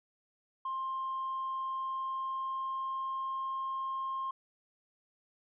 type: tone with pitch glide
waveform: sine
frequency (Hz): 1057 to 1064.4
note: C6 to C6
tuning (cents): +17 to +29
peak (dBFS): -32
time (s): 0.65-4.31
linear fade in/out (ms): 5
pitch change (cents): +12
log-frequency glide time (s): 1.76-3.55
effects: tanh soft clip ceiling -30 dBFS